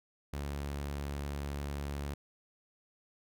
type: tone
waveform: sawtooth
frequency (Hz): 71.2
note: C#2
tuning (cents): +47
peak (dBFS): -32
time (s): 0.33-2.14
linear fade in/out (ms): 5
effects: none